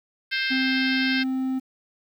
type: harmonic tone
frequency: 526 Hz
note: C5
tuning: 9 cents sharp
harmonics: 3 / 4 / 5 / 6 / 7 / 8 / 9 / 10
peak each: -27 / -29 / -31 / -33 / -34 / -35 / -36 / -37 dBFS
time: 0.31-1.24 s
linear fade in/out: 20 ms
type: tone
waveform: triangle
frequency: 261.6 Hz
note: C4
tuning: in tune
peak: -21 dBFS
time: 0.5-1.6 s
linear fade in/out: 20 ms
effects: 9-bit